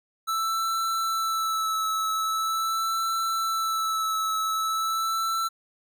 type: tone with vibrato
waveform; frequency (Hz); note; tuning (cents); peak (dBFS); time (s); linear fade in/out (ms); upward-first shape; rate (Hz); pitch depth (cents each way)
square; 1318.5; E6; 0; -25; 0.27-5.49; 20; sine; 0.43; 22
effects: none